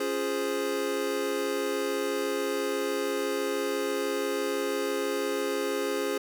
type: chord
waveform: square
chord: Db major seventh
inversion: none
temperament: equal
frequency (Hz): 277.2 / 349.2 / 415.3 / 523.3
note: Db4 / F4 / Ab4 / C5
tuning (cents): 0 / 0 / 0 / 0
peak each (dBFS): -36 / -36 / -31 / -34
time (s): 0-6.18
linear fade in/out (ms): 5
effects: none